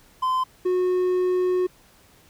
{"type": "tone pair in turn", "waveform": "triangle", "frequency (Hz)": [1029, 364.7], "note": ["C6", "F#4"], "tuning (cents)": [-29, -25], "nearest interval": "octave + tritone", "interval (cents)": 1796, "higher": "first", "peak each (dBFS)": [-18, -17], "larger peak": "second", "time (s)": [[0.22, 0.44], [0.65, 1.67]], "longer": "second", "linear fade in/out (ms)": 10, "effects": ["pink hiss -55 dBFS RMS until 2.29 s"]}